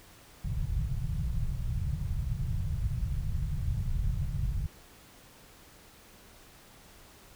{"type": "low-pass noise", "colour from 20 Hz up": "pink", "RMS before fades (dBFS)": -31, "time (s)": [0.44, 4.67], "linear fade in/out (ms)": 10, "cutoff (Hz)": 160, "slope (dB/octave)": 48, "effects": ["pink hiss -55 dBFS RMS until 7.35 s"]}